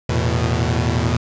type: chord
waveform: sawtooth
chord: E suspended fourth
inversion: none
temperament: equal with one note detuned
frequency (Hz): 82.41 / 112.12 / 123.47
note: E2 / A2 / B2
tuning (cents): 0 / +33 / 0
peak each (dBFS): -17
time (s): 0.09-1.17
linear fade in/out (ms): 5
effects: resampled to 16000 Hz + 7-bit